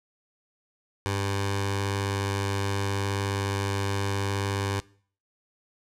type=tone with notch filter; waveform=15% pulse; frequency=99.2 Hz; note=G2; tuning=21 cents sharp; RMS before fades=-28 dBFS; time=1.06-4.8 s; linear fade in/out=0 ms; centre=230 Hz; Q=0.91; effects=noise-tail reverb RT60 0.5 s tail -22 dB re dry + low-pass 10000 Hz 12 dB/octave